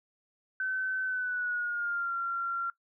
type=tone with pitch glide; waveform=sine; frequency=1526 to 1375.3 Hz; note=G6 to F6; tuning=-47 to -27 cents; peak=-29 dBFS; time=0.6-2.7 s; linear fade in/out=2 ms; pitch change=-180 cents; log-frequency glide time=1.04-2.14 s; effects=noise-tail reverb RT60 0.1 s tail -20 dB re dry